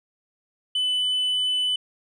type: tone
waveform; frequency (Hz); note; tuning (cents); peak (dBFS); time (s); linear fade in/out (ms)
sine; 3001; F#7; +24; -18; 0.75-1.76; 5
effects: tanh soft clip ceiling -20 dBFS